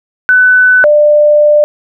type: tone pair in turn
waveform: sine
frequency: 1500 / 595.3 Hz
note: F#6 / D5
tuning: +23 / +23 cents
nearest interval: octave + major third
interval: 1600 cents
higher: first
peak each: -3 dBFS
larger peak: neither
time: 0.29-0.84 / 0.84-1.64 s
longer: second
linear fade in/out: 0 ms
effects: none